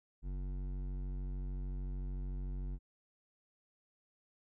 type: tone with hard clipping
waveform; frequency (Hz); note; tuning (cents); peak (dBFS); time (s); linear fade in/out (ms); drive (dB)
sine; 46.71; F#1; +17; -39; 0.22-2.79; 50; 12
effects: none